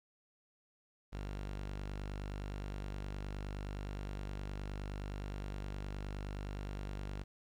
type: tone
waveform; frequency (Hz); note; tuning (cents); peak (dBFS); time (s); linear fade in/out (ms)
sawtooth; 49.63; G1; +22; -36; 1.12-7.24; 20
effects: low-pass 6000 Hz 12 dB/octave + 11-bit